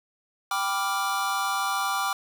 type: chord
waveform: square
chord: G dominant seventh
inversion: none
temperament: equal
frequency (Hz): 784 / 987.8 / 1174.7 / 1396.9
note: G5 / B5 / D6 / F6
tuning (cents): 0 / 0 / 0 / 0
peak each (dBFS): -31 / -34 / -29 / -32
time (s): 0.51-2.13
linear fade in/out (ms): 2
effects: none